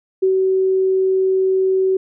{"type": "tone with ADSR envelope", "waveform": "sine", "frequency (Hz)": 378.9, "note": "F#4", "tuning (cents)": 41, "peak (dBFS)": -11, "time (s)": [0.22, 1.97], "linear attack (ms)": 12, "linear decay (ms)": 95, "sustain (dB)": -2, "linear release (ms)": 5, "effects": []}